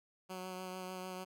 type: tone with vibrato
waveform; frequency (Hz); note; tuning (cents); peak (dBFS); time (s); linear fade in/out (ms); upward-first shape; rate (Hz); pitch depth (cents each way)
10% pulse; 185; F#3; 0; -34; 0.29-1.25; 20; sine; 6.7; 16
effects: none